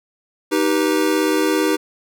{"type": "chord", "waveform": "square", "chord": "Eb augmented", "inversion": "none", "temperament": "just", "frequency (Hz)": [311.1, 388.9, 486.1], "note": ["Eb4", "G4", "B4"], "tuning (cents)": [0, -14, -28], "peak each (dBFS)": [-19, -21, -23], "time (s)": [0.51, 1.77], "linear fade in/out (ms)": 20, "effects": []}